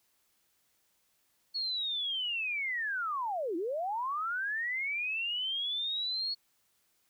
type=linear two-way sweep; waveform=sine; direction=down then up; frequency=4378 to 314.2 to 4378 Hz; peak=-31 dBFS; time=1.54-6.35 s; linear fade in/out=20 ms; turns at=3.56 s; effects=white hiss -73 dBFS RMS until 7.09 s